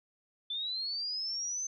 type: linear sweep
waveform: sine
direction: up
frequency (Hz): 3494 to 6230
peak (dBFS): -33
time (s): 0.5-1.67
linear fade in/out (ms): 5
effects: none